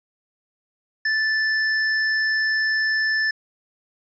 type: tone with hard clipping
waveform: sine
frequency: 1755 Hz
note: A6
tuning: 5 cents flat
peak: -20 dBFS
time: 1.05-3.31 s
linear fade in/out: 5 ms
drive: 18 dB
effects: resampled to 16000 Hz